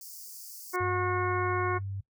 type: high-pass noise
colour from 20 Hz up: white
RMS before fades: -45 dBFS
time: 0.01-0.76 s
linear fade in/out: 2 ms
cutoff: 4600 Hz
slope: 96 dB/octave
type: harmonic tone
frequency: 362.8 Hz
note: F#4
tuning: 34 cents flat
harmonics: 1 / 2 / 3 / 4 / 5 / 6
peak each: -30 / -37 / -32 / -36 / -42 / -39 dBFS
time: 0.73-1.79 s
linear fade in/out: 20 ms
type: tone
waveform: sine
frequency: 98 Hz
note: G2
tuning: in tune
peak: -33 dBFS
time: 0.8-2.01 s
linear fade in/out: 10 ms
effects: noise-tail reverb RT60 0.1 s tail -19 dB re dry